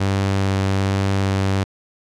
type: tone with vibrato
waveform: sawtooth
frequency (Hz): 97.3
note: G2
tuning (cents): -12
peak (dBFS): -13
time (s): 0-1.64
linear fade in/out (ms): 10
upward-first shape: sine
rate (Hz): 1.2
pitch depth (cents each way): 9
effects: low-pass 7000 Hz 12 dB/octave